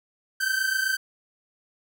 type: tone pair together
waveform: 45% pulse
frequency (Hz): 1536 / 1563.8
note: G6 / G6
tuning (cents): -36 / -5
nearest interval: unison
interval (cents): 31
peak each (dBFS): -26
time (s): 0.4-0.97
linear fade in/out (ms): 10
effects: none